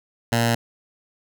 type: tone with notch filter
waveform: 10% pulse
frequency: 116.54 Hz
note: A#2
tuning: in tune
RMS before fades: -20 dBFS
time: 0.32-0.55 s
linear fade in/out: 5 ms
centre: 390 Hz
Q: 1.3
effects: none